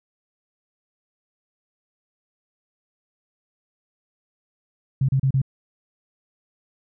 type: tone bursts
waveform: sine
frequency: 133.9 Hz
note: C3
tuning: 40 cents sharp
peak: -16 dBFS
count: 4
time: 5.01-5.417 s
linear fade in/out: 5 ms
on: 77 ms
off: 33 ms
effects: none